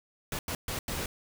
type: noise bursts at uneven times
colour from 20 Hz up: pink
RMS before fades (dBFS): -34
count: 4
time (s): 0.32-0.39 / 0.48-0.55 / 0.68-0.79 / 0.88-1.06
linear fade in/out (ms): 2
effects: none